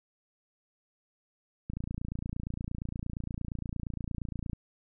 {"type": "click train", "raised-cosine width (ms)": 5, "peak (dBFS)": -23, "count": 82, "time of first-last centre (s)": [1.7, 4.532], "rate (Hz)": 28.6, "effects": []}